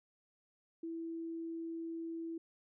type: tone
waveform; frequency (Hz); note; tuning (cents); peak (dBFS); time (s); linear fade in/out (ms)
sine; 330; E4; +2; -39; 0.83-2.38; 5
effects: none